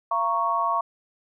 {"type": "chord", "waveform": "sine", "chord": "Bb minor", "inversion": "second", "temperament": "equal with one note detuned", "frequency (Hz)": [683.3, 932.3, 1108.7], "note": ["F5", "Bb5", "Db6"], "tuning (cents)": [-38, 0, 0], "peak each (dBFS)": [-28, -27, -23], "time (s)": [0.11, 0.81], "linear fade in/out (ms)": 5, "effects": []}